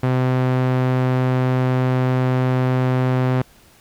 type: tone with low-pass filter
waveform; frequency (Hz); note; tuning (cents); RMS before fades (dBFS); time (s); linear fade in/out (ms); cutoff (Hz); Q
sawtooth; 128.1; C3; -36; -18; 0.03-3.42; 5; 2200; 0.57
effects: pink hiss -51 dBFS RMS until 3.8 s